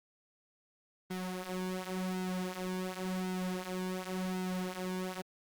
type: tone with flanger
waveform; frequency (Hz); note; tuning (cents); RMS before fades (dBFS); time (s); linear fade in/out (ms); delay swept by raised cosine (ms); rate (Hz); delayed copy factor
sawtooth; 184.6; F#3; -4; -37; 1.1-5.22; 10; 1.7 to 7; 0.91; -0.75
effects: Opus 24 kbps